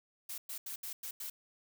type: noise bursts at uneven times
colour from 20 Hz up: blue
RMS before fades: -42 dBFS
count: 6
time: 0.29-0.38 / 0.49-0.58 / 0.66-0.76 / 0.83-0.93 / 1.03-1.11 / 1.2-1.3 s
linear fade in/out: 5 ms
effects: none